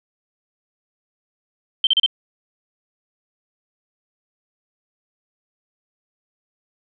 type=tone bursts; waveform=sine; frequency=3125 Hz; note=G7; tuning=6 cents flat; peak=-12 dBFS; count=4; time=1.84-2.062 s; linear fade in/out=2 ms; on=30 ms; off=34 ms; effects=none